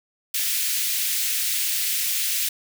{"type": "high-pass noise", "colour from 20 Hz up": "white", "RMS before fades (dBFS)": -24, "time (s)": [0.34, 2.49], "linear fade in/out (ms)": 5, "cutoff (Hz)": 2000, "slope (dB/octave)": 24, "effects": []}